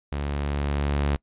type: tone with level ramp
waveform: sawtooth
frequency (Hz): 71.6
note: D2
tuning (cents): -43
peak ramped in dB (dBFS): -23 to -17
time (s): 0.12-1.16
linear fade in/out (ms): 0
effects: noise-tail reverb RT60 0.1 s tail -25 dB re dry + resampled to 8000 Hz